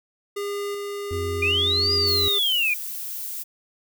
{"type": "tone with tremolo", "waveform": "square", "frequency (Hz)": 405.5, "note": "G#4", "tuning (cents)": -41, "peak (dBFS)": -27, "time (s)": [0.36, 2.39], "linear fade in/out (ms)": 10, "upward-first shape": "square", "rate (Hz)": 1.3, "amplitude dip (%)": 25}
{"type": "harmonic tone", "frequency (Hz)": 89, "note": "F2", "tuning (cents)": 33, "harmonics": [1, 3, 4], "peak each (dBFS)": [-28, -38, -40], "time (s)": [1.11, 2.28], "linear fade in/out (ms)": 0}
{"type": "linear two-way sweep", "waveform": "sine", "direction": "up then down", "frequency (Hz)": [2364, 4915, 2364], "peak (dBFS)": -19, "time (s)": [1.42, 2.74], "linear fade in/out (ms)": 5, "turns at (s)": 1.93}
{"type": "noise", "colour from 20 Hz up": "violet", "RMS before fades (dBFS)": -32, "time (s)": [2.06, 3.44], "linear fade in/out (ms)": 20}
{"effects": []}